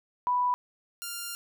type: tone pair in turn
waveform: sine / 5% pulse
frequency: 987.8 / 1397 Hz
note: B5 / F6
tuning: 0 / 0 cents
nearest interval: tritone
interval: 600 cents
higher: second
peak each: -23 dBFS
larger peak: neither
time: 0.27-0.54 / 1.02-1.35 s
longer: second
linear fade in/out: 0 ms
effects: none